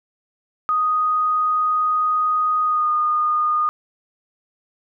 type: tone with pitch glide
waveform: sine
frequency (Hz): 1244.5 to 1224.5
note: D#6 to D#6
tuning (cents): 0 to -28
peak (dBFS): -16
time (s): 0.69-3.69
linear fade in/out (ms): 0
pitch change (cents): -28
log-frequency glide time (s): 2.64-2.9
effects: none